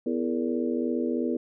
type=harmonic tone with a mistuned harmonic; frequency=82.9 Hz; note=E2; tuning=10 cents sharp; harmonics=3 / 4 / 5 / 6 / 7; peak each=-28 / -30 / -33 / -32 / -39 dBFS; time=0.06-1.37 s; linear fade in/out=5 ms; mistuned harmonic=6; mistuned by=-100 cents; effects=none